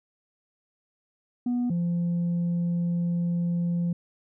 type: tone pair in turn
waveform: sine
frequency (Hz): 244.2 / 172.68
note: B3 / F3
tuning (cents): -19 / -19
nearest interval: tritone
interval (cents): 600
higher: first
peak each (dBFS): -21 / -21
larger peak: neither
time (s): 1.46-1.7 / 1.7-3.93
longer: second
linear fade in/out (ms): 5
effects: tanh soft clip ceiling -22 dBFS